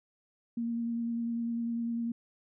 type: tone with vibrato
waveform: sine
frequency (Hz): 233.1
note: A#3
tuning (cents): 0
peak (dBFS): -30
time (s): 0.57-2.12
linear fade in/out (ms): 5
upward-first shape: sine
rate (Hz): 10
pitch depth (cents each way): 14
effects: none